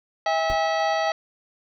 sine tone with tremolo, 808 Hz, G#5, 48 cents flat, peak -23 dBFS, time 0.26-1.11 s, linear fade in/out 5 ms, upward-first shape square, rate 3.7 Hz, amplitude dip 30%
harmonic tone, 648 Hz, E5, 30 cents flat, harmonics 1 / 2 / 3 / 4 / 5 / 6 / 7 / 9, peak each -24 / -31 / -30 / -38 / -38 / -40 / -37 / -45 dBFS, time 0.26-1.12 s, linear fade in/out 2 ms
brown noise with exponential decay, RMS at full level -25 dBFS, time 0.5-0.6 s, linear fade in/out 0 ms, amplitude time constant 21 ms
effects none

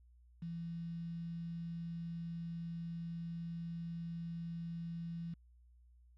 sine tone with quantisation, 168.1 Hz, E3, 34 cents sharp, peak -40 dBFS, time 0.42-5.34 s, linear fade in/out 5 ms, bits 10, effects added 60 Hz sine -61 dBFS peak until 6.17 s + low-pass 3000 Hz 12 dB/octave

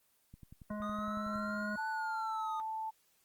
click train, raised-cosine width 5 ms, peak -39 dBFS, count 12, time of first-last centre 0.34-1.359 s, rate 10.8 Hz
harmonic tone, 209.9 Hz, G#3, 19 cents sharp, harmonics 1 / 3 / 5 / 7 / 9, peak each -38 / -43 / -46 / -51 / -57 dBFS, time 0.7-1.76 s, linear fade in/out 5 ms
triangle exponential two-way sweep, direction up then down, 1229 to 1493 to 1229 Hz, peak -37 dBFS, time 0.82-2.6 s, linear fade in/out 0 ms, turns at 1.88 s
sine tone, 880 Hz, A5, in tune, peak -36 dBFS, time 1.77-2.91 s, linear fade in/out 20 ms
effects white hiss -72 dBFS RMS until 3.24 s + Opus 24 kbps

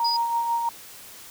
sine tone with tremolo, 933 Hz, A#5, 1 cent sharp, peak -20 dBFS, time 0-0.69 s, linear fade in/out 2 ms, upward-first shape sine, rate 6.1 Hz, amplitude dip 40%
sine tone, 4930 Hz, D#8, 17 cents flat, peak -23 dBFS, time 0.04-0.17 s, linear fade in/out 10 ms
effects white hiss -44 dBFS RMS until 1.3 s

